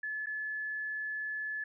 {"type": "tone with dropouts", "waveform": "sine", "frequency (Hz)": 1722, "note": "A6", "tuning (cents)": -38, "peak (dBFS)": -34, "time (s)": [0.03, 1.64], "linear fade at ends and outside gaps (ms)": 5, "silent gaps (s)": [0.26, 0.268], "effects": []}